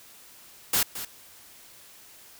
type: noise with echo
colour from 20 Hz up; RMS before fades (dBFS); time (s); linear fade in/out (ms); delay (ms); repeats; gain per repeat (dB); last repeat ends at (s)
white; -23; 0.73-0.83; 5; 220; 1; -12; 1.05
effects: white hiss -51 dBFS RMS until 2.39 s